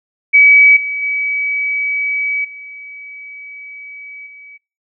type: tone with level steps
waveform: sine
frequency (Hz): 2279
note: C#7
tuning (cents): +47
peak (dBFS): -4 / -18 / -15 / -30 / -35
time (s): 0.33-4.58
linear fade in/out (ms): 20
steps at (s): 0.76 / 1.02 / 2.44 / 4.26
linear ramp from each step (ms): 10
effects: noise-tail reverb RT60 0.3 s tail -23 dB re dry